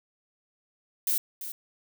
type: noise with echo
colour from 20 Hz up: violet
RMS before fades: -26 dBFS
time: 1.07-1.18 s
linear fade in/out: 2 ms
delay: 340 ms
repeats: 1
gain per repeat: -11 dB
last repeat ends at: 1.52 s
effects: none